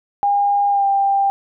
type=tone with pitch glide; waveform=sine; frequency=809 to 791.9 Hz; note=G#5 to G5; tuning=-46 to +17 cents; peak=-13 dBFS; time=0.23-1.3 s; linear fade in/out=0 ms; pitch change=-37 cents; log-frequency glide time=0.69-0.86 s; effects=none

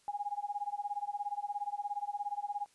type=tone with tremolo; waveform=sine; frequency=820 Hz; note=G#5; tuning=22 cents flat; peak=-31 dBFS; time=0.08-2.66 s; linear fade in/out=0 ms; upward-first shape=sine; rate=17 Hz; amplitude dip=95%; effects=white hiss -68 dBFS RMS until 2.74 s + resampled to 24000 Hz

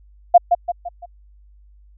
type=tone with echo; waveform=sine; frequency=700 Hz; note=F5; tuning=4 cents sharp; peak=-3 dBFS; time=0.34-0.38 s; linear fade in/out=10 ms; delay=170 ms; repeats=4; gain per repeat=-7 dB; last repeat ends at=1.06 s; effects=added 50 Hz sine -46 dBFS peak until 1.97 s

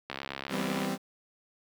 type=click train; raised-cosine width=0.3 ms; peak=-19 dBFS; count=52; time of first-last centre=0.1-0.848 s; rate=68.2 Hz
type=chord; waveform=sawtooth; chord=C major seventh; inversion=first; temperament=equal with one note detuned; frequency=164.81 / 196 / 243.8 / 261.6 Hz; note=E3 / G3 / B3 / C4; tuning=0 / 0 / -22 / 0 cents; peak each=-34 / -29 / -35 / -31 dBFS; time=0.49-0.98 s; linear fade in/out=50 ms
effects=high-pass 100 Hz 12 dB/octave + 9-bit

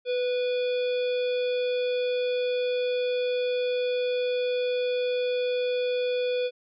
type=harmonic tone with a mistuned harmonic; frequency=491.1 Hz; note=B4; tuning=10 cents flat; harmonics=1 / 3 / 5 / 7 / 9 / 10; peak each=-24 / -44 / -38 / -39 / -47 / -54 dBFS; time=0.05-6.51 s; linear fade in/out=50 ms; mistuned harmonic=1; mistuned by=+21 cents; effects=none

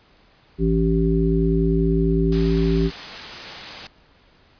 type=harmonic tone; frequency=55.3 Hz; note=A1; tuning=9 cents sharp; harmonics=1 / 3 / 5 / 7; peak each=-21 / -20 / -24 / -22 dBFS; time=0.58-2.91 s; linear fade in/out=50 ms
type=noise; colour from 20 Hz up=white; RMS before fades=-33 dBFS; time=2.32-3.87 s; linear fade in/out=2 ms
effects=pink hiss -55 dBFS RMS until 4.59 s + resampled to 11025 Hz

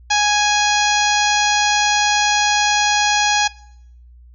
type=harmonic tone; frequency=830.6 Hz; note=G#5; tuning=in tune; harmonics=1 / 2 / 3 / 4 / 5 / 6 / 7 / 8; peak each=-17 / -20 / -22 / -23 / -24 / -25 / -25 / -26 dBFS; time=0.1-3.48 s; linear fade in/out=10 ms; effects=noise-tail reverb RT60 0.7 s tail -21 dB re dry + added 60 Hz sine -41 dBFS peak until 4.34 s

